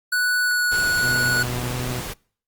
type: tone with pitch glide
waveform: square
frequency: 1480 to 1466.4 Hz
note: F#6 to F#6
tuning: 0 to -16 cents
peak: -19 dBFS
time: 0.12-1.43 s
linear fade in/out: 5 ms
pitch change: -16 cents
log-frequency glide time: 0.42-0.65 s
type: noise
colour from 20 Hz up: pink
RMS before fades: -31 dBFS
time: 0.71-2.14 s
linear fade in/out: 20 ms
type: tone with vibrato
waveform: sawtooth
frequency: 123.47 Hz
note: B2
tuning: in tune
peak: -22 dBFS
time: 1.02-2.01 s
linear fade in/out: 20 ms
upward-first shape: sine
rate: 1.5 Hz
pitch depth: 12 cents each way
effects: noise-tail reverb RT60 0.5 s tail -26 dB re dry + Opus 32 kbps